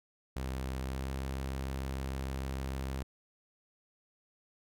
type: tone with pitch glide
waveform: sawtooth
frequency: 65.41 to 66.63 Hz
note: C2 to C2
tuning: 0 to +32 cents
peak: -31 dBFS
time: 0.36-3.03 s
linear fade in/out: 5 ms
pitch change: +32 cents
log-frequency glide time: 0.87-1.07 s
effects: none